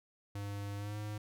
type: tone with pitch glide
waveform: square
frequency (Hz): 101.2 to 105.38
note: G#2 to G#2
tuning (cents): -44 to +26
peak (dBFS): -39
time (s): 0.35-1.18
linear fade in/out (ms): 5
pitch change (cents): +70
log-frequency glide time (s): 0.77-0.97
effects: none